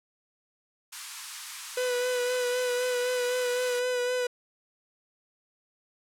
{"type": "high-pass noise", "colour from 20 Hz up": "white", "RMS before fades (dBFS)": -38, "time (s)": [0.92, 3.8], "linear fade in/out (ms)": 10, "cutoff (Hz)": 920, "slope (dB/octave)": 48}
{"type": "tone with vibrato", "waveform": "45% pulse", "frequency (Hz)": 496.4, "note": "B4", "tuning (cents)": 9, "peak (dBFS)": -26, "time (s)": [1.77, 4.27], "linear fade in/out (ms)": 5, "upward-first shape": "sine", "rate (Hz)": 3.9, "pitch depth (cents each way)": 24}
{"effects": ["low-pass 10000 Hz 12 dB/octave"]}